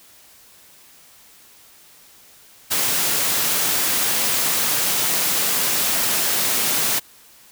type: high-pass noise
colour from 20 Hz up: white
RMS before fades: -20 dBFS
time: 2.7-7 s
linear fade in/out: 20 ms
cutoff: 110 Hz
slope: 24 dB/octave
effects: white hiss -49 dBFS RMS until 7.51 s

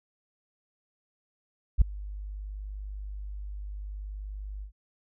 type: tone with ADSR envelope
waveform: sine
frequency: 50.3 Hz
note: G1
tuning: 45 cents sharp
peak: -11 dBFS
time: 1.78-4.72 s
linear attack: 34 ms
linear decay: 4 ms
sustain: -24 dB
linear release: 98 ms
effects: none

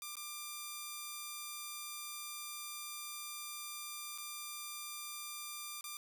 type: tone with dropouts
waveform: 5% pulse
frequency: 1191 Hz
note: D6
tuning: 24 cents sharp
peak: -31 dBFS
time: 0.02-5.97 s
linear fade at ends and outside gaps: 1 ms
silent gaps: 0.155-0.168 / 4.178-4.183 / 5.81-5.841 s
effects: none

